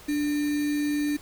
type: tone with sample-and-hold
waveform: sine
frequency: 293.7 Hz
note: D4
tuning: in tune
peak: -23 dBFS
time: 0.08-1.17 s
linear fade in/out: 10 ms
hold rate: 2100 Hz
effects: pink hiss -48 dBFS RMS until 1.21 s